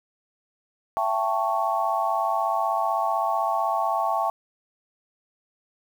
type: chord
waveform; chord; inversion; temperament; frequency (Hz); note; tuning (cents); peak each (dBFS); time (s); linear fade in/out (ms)
sine; A dominant seventh; second; equal with one note detuned; 668.5 / 784 / 880 / 1108.7; E5 / G5 / A5 / C#6; +24 / 0 / 0 / 0; -27; 0.97-4.3; 0
effects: 8-bit